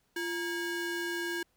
square ring-modulated tone, 642 Hz, E5, 46 cents flat, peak -30 dBFS, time 0.16-1.43 s, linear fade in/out 5 ms, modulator 987 Hz, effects pink hiss -73 dBFS RMS until 1.56 s

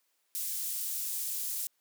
pink high-pass noise, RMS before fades -35 dBFS, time 0.35-1.67 s, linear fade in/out 0 ms, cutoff 9500 Hz, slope 12 dB/octave, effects white hiss -75 dBFS RMS until 1.8 s + high-pass 300 Hz 12 dB/octave

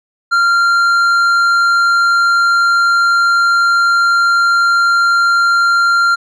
triangle tone with tanh clipping, 1386 Hz, F6, 14 cents flat, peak -10 dBFS, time 0.31-6.16 s, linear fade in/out 20 ms, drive 12 dB, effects none

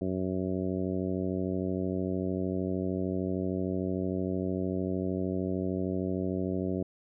harmonic tone, 93.2 Hz, F#2, 13 cents sharp, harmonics 1 / 2 / 3 / 4 / 5 / 6 / 7, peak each -37 / -33 / -34 / -35 / -41 / -41 / -42 dBFS, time 0.01-6.83 s, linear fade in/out 5 ms, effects none

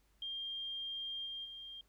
sine tone with level steps, 3201 Hz, G7, 36 cents sharp, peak -39 / -41 / -46 dBFS, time 0.22-1.81 s, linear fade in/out 2 ms, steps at 1.25 / 1.44 s, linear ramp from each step 20 ms, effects added 50 Hz sine -70 dBFS peak until 1.88 s + pink hiss -75 dBFS RMS until 1.88 s

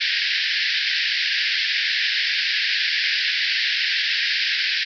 pink band-pass noise, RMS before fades -22 dBFS, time 0-4.85 s, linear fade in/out 20 ms, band 1600 to 5200 Hz, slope 96 dB/octave, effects none

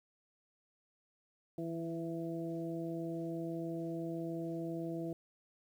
harmonic tone with a mistuned harmonic, 166.1 Hz, E3, 13 cents sharp, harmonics 1 / 2 / 3 / 4, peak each -42 / -39 / -47 / -46 dBFS, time 1.58-5.13 s, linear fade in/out 2 ms, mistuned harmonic 1, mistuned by -16 cents, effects 11-bit

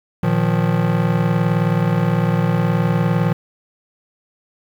square chord, Bb suspended fourth, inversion none, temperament just, 116.54 / 155.39 / 174.81 Hz, Bb2 / Eb3 / F3, 0 / -2 / +2 cents, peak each -21 / -20 / -19 dBFS, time 0.23-3.33 s, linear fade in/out 5 ms, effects low-pass 2000 Hz 12 dB/octave + 7-bit

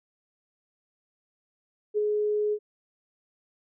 sine tone with ADSR envelope, 420.3 Hz, G#4, 21 cents sharp, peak -21 dBFS, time 1.94-2.59 s, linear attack 34 ms, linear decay 22 ms, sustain -2 dB, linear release 62 ms, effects none

